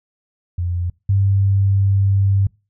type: tone pair in turn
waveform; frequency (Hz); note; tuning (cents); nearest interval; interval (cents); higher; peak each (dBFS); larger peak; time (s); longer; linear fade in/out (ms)
sine; 87.8 / 98.28; F2 / G2; +10 / +5; major second; 195; second; -18 / -12; second; 0.58-0.9 / 1.09-2.47; second; 5
effects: noise-tail reverb RT60 0.3 s tail -25 dB re dry